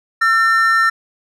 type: tone pair together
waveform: triangle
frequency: 1346 / 1800 Hz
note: E6 / A6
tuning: +36 / +39 cents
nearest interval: perfect fourth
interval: 503 cents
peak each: -12 dBFS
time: 0.21-0.9 s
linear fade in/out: 10 ms
effects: none